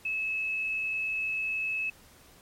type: tone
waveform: sine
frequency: 2593 Hz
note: E7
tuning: 29 cents flat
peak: -28 dBFS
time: 0.05-1.9 s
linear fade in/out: 5 ms
effects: pink hiss -56 dBFS RMS until 2.41 s + MP3 64 kbps